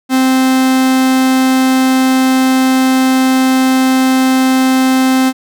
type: tone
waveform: 45% pulse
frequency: 260.8 Hz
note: C4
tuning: 5 cents flat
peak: -8 dBFS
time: 0.09-5.33 s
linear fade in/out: 50 ms
effects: none